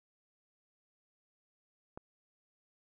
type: click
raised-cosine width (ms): 1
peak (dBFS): -30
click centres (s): 1.975
effects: none